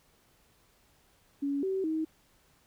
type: tone with pitch steps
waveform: sine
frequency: 281.3 / 382.5 / 316.6 Hz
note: C#4 / G4 / D#4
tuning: +26 / -42 / +30 cents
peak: -28 dBFS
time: 1.42-2.05 s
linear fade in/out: 10 ms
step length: 210 ms
effects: pink hiss -66 dBFS RMS until 2.66 s